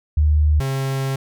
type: tone pair in turn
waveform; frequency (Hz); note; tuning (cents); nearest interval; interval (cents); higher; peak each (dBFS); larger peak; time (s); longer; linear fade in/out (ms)
sine / 45% pulse; 75.6 / 134.7; D#2 / C#3; -49 / -49; minor seventh; 1000; second; -12 / -20; first; 0.17-0.6 / 0.6-1.16; second; 5
effects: none